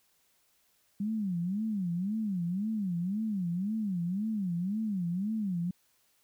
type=tone with vibrato; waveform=sine; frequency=194.3 Hz; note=G3; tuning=15 cents flat; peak=-29 dBFS; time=1-5.71 s; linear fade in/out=5 ms; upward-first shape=sine; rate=1.9 Hz; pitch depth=230 cents each way; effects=white hiss -70 dBFS RMS until 6.23 s